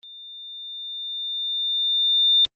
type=tone with level ramp; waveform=sine; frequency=3600 Hz; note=A7; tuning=39 cents sharp; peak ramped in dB=-40 to -13 dBFS; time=0.03-2.45 s; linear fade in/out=0 ms; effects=Opus 24 kbps